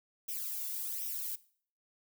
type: noise with flanger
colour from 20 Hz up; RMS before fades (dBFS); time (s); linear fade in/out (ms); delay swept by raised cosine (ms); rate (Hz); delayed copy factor
violet; -38; 0.28-1.36; 10; 0.34 to 1.44; 1.3; +0.8
effects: noise-tail reverb RT60 0.5 s tail -19 dB re dry